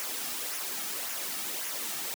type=noise with flanger; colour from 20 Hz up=white; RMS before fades=-35 dBFS; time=0-2.14 s; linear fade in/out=0 ms; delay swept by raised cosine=0.23 to 2.03 ms; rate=1.8 Hz; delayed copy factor=-0.5; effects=high-pass 200 Hz 12 dB/octave